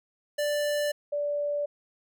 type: tone pair in turn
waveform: square / sine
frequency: 588 / 582.3 Hz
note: D5 / D5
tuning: +2 / -15 cents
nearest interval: unison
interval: 17 cents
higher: first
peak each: -26 dBFS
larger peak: neither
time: 0.38-0.92 / 1.12-1.66 s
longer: neither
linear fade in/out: 10 ms
effects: none